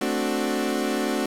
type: chord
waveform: 30% pulse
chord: D dominant seventh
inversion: second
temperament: equal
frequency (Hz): 220 / 261.6 / 293.7 / 370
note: A3 / C4 / D4 / F#4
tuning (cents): 0 / 0 / 0 / 0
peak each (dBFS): -26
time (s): 0.01-1.26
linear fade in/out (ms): 5
effects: resampled to 32000 Hz + 7-bit